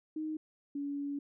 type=tone pair in turn; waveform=sine; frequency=311.1 / 284.1 Hz; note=D#4 / C#4; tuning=0 / +43 cents; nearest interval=major second; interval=157 cents; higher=first; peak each=-34 / -34 dBFS; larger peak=neither; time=0.16-0.37 / 0.75-1.19 s; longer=second; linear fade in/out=5 ms; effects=none